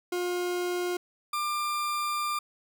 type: tone pair in turn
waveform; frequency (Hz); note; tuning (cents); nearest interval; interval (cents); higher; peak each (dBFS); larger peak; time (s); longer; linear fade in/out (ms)
40% pulse; 356 / 1192.9; F4 / D6; +33 / +27; octave + major sixth; 2094; second; -27; neither; 0.12-0.97 / 1.33-2.39; second; 5
effects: none